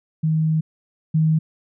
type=tone pair in turn; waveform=sine; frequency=157.9 / 157.9 Hz; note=D#3 / D#3; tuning=+26 / +26 cents; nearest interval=unison; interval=0 cents; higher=neither; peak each=-16 / -14 dBFS; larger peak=second; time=0.23-0.61 / 1.14-1.39 s; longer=first; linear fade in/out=10 ms; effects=none